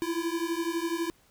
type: beating tone pair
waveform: square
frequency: 329.6 / 341.6 Hz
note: E4 / F4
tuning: 0 / -38 cents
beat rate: 12 Hz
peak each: -32 / -32 dBFS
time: 0.02-1.1 s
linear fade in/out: 0 ms
effects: pink hiss -63 dBFS RMS until 1.3 s